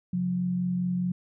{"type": "tone pair together", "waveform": "sine", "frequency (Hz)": [135.39, 180.2], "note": ["C#3", "F#3"], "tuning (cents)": [-40, -45], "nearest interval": "perfect fourth", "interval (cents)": 495, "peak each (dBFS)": [-35, -25], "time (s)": [0.13, 1.12], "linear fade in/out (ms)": 5, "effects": []}